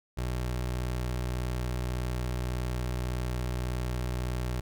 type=tone; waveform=25% pulse; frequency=61.74 Hz; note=B1; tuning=in tune; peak=-26 dBFS; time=0.17-4.61 s; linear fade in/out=10 ms; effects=none